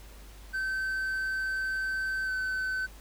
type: tone with pitch glide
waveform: triangle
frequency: 1542 to 1522.5 Hz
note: G6 to F#6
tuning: -29 to +49 cents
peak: -27 dBFS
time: 0.53-2.87 s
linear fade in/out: 20 ms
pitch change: -22 cents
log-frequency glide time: 2.25-2.3 s
effects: added 50 Hz sine -47 dBFS peak until 3 s + pink hiss -54 dBFS RMS until 3 s